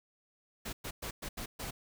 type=noise bursts at uneven times; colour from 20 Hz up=pink; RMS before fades=-40 dBFS; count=6; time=0.65-0.73 / 0.84-0.91 / 1.02-1.11 / 1.22-1.29 / 1.37-1.46 / 1.59-1.71 s; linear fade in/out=10 ms; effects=none